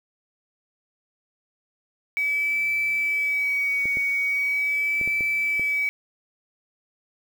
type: tone with vibrato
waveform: sine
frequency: 2279 Hz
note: C#7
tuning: 47 cents sharp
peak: -21 dBFS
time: 2.17-5.89 s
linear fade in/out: 0 ms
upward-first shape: sine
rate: 0.41 Hz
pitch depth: 27 cents each way
type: clicks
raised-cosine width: 2 ms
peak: -23 dBFS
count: 6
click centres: 3.856 / 3.971 / 5.013 / 5.076 / 5.208 / 5.596 s
effects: 7-bit